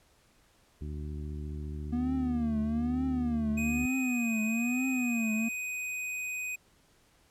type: harmonic tone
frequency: 74.6 Hz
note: D2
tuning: 28 cents sharp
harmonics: 1 / 2 / 3 / 4 / 5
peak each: -36 / -42 / -46 / -48 / -50 dBFS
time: 0.81-3.86 s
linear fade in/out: 5 ms
type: tone with vibrato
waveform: triangle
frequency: 238.8 Hz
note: A#3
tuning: 42 cents sharp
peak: -26 dBFS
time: 1.92-5.49 s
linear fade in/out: 10 ms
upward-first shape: triangle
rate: 1.1 Hz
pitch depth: 180 cents each way
type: tone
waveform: square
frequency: 2499 Hz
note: D#7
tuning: 7 cents sharp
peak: -34 dBFS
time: 3.57-6.56 s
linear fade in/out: 10 ms
effects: pink hiss -65 dBFS RMS until 7.3 s + low-pass 12000 Hz 12 dB/octave